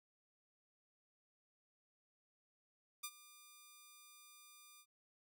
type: tone with ADSR envelope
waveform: 5% pulse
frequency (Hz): 1200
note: D6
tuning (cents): +37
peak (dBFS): -29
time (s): 3.03-4.86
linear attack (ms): 13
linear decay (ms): 55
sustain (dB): -19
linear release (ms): 62
effects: none